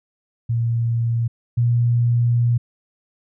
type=tone pair in turn; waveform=sine; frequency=116.54 / 119.26 Hz; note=A#2 / A#2; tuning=0 / +40 cents; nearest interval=unison; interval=40 cents; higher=second; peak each=-17 / -14 dBFS; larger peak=second; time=0.49-1.28 / 1.57-2.58 s; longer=second; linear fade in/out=10 ms; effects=none